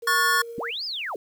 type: tone with tremolo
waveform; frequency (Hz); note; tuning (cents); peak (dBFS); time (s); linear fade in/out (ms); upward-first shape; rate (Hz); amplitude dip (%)
sine; 466.2; A#4; 0; -33; 0.02-0.71; 10; sine; 13; 25
type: chord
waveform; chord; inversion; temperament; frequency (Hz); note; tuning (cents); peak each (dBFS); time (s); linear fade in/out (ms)
square; F# minor; second; equal with one note detuned; 1108.7 / 1442 / 1760; C#6 / F#6 / A6; 0 / -45 / 0; -24; 0.07-0.42; 5
type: linear two-way sweep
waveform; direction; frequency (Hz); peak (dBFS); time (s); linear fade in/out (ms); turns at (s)
sine; up then down; 130.81 to 5200 to 321.6; -28; 0.58-1.16; 2; 0.85
effects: 9-bit